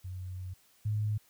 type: tone pair in turn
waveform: sine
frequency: 92.1 / 106.07 Hz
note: F#2 / G#2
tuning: -7 / +37 cents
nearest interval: major second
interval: 244 cents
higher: second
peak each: -37 / -28 dBFS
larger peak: second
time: 0.04-0.54 / 0.85-1.18 s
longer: first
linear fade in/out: 10 ms
effects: white hiss -65 dBFS RMS until 1.29 s